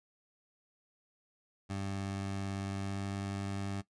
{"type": "tone with pitch glide", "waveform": "20% pulse", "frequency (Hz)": [98, 98.74], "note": ["G2", "G2"], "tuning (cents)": [0, 13], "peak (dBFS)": -31, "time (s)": [1.69, 3.82], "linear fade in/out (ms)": 20, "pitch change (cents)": 13, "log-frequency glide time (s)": [2.82, 3.04], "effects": ["noise-tail reverb RT60 0.1 s tail -17 dB re dry", "resampled to 22050 Hz"]}